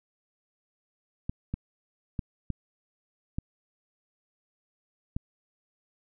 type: clicks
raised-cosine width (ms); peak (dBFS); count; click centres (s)
5; -18; 6; 1.295 / 1.54 / 2.192 / 2.503 / 3.385 / 5.165
effects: none